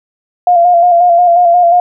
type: tone with vibrato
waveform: sine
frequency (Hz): 698.5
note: F5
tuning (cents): 0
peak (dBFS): -4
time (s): 0.47-1.8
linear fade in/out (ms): 2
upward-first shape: square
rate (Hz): 5.6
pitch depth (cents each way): 35
effects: none